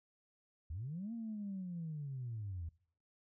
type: linear two-way sweep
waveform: sine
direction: up then down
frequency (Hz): 69.3 to 234.4 to 78.5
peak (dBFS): -39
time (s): 0.7-2.69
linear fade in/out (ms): 5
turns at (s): 1.13
effects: noise-tail reverb RT60 0.6 s tail -23 dB re dry + tanh soft clip ceiling -35 dBFS